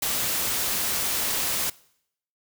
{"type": "noise", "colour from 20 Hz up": "white", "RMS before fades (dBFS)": -26, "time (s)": [0.02, 1.7], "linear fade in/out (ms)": 5, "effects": ["noise-tail reverb RT60 0.7 s tail -22 dB re dry"]}